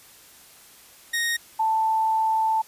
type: tone pair in turn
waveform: sawtooth / sine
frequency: 1864.7 / 883.3 Hz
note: A#6 / A5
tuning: 0 / +6 cents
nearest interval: octave + minor second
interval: 1294 cents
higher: first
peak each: -19 dBFS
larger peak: neither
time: 1.13-1.37 / 1.59-2.62 s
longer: second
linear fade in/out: 10 ms
effects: white hiss -50 dBFS RMS until 2.67 s + resampled to 32000 Hz